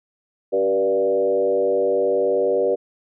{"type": "tone with frequency modulation", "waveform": "sine", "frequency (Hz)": 484.8, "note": "B4", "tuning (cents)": -32, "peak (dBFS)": -16, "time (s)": [0.52, 2.76], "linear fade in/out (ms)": 20, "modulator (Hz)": 99.7, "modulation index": 1.2, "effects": []}